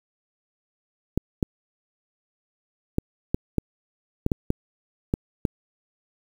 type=clicks; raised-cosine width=3 ms; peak=-8 dBFS; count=10; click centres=1.176 / 1.428 / 2.984 / 3.345 / 3.583 / 4.264 / 4.318 / 4.504 / 5.139 / 5.452 s; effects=7-bit